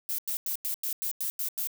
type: noise bursts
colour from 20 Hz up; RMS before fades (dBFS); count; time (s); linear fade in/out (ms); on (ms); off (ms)
violet; -31; 9; 0.09-1.672; 0; 94; 92
effects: none